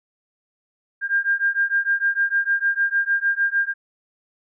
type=beating tone pair; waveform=sine; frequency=1600 / 1606.6 Hz; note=G6 / G6; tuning=+35 / +42 cents; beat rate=6.6 Hz; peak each=-21 dBFS; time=1.01-3.74 s; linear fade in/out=50 ms; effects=none